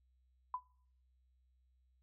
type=tone with exponential decay; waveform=sine; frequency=1002 Hz; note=B5; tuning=25 cents sharp; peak=-32 dBFS; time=0.54-0.63 s; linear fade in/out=2 ms; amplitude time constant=19 ms; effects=noise-tail reverb RT60 0.6 s tail -25 dB re dry + added 63 Hz sine -70 dBFS peak until 2.02 s